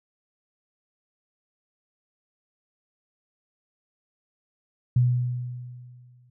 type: tone with exponential decay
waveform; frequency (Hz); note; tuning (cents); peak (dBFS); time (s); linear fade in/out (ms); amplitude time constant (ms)
sine; 123.47; B2; 0; -15; 4.96-6.3; 5; 290
effects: none